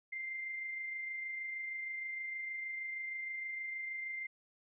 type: tone with amplitude modulation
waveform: sine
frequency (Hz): 2093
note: C7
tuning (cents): 0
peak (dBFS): -37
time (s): 0.12-4.27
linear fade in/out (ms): 10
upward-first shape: sine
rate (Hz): 26.4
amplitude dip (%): 30
effects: none